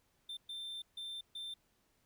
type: tone bursts at uneven times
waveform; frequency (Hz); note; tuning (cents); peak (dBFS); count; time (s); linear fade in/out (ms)
triangle; 3571; A7; +25; -40; 4; 0.29-0.37 / 0.49-0.82 / 0.97-1.21 / 1.35-1.54; 5
effects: pink hiss -75 dBFS RMS until 2.05 s